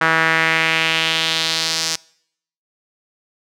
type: tone with band-pass filter sweep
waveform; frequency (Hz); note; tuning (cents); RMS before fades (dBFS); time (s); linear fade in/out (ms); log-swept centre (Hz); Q
sawtooth; 161.8; E3; -32; -18; 0.01-1.96; 5; 1500 to 5600; 2.3
effects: noise-tail reverb RT60 0.7 s tail -25 dB re dry